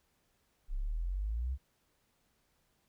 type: exponential sweep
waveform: sine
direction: up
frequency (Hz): 31.38 to 68.6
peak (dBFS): -32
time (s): 0.68-1.58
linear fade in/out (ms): 50
effects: pink hiss -75 dBFS RMS until 2.88 s